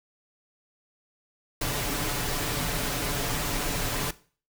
pink noise with comb filter, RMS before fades -29 dBFS, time 1.61-4.11 s, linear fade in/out 5 ms, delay 6.9 ms, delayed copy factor +0.55, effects noise-tail reverb RT60 0.4 s tail -17 dB re dry

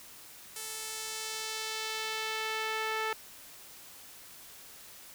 sawtooth tone with band-pass filter sweep, 439.2 Hz, A4, 3 cents flat, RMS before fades -36 dBFS, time 0.56-3.13 s, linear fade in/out 2 ms, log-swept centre 10000 to 1700 Hz, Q 0.88, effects white hiss -51 dBFS RMS until 5.14 s

